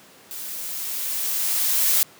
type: noise with level ramp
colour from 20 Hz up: blue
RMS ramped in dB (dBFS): -34 to -18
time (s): 0.31-2.03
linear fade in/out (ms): 0
effects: pink hiss -49 dBFS RMS until 2.19 s + high-pass 200 Hz 12 dB/octave